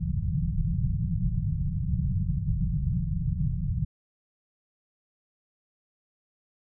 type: low-pass noise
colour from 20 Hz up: white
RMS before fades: -27 dBFS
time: 0-3.85 s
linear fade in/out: 10 ms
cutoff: 180 Hz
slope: 96 dB/octave
effects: none